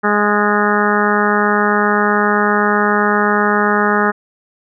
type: harmonic tone with a mistuned harmonic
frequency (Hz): 207.7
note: G#3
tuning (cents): 0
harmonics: 1 / 2 / 3 / 4 / 5 / 6 / 7 / 8 / 9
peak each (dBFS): -18 / -18 / -24 / -20 / -23 / -18 / -20 / -22 / -24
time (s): 0.03-4.12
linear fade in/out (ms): 20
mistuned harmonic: 9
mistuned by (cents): -40
effects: none